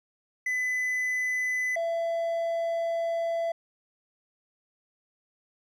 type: tone pair in turn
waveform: triangle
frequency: 2006 / 669.4 Hz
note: B6 / E5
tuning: +26 / +26 cents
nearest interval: octave + perfect fifth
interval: 1900 cents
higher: first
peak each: -24 dBFS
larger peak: neither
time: 0.46-1.76 / 1.76-3.52 s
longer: second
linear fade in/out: 5 ms
effects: none